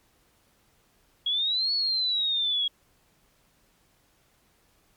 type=exponential two-way sweep; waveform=sine; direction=up then down; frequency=3297 to 4435 to 3297 Hz; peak=-23 dBFS; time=1.26-2.68 s; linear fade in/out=5 ms; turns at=1.73 s; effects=pink hiss -65 dBFS RMS until 4.96 s + MP3 96 kbps